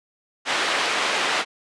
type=band-pass noise; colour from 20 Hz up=white; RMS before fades=-23 dBFS; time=0.45-1.45 s; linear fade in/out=50 ms; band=380 to 2800 Hz; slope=12 dB/octave; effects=resampled to 22050 Hz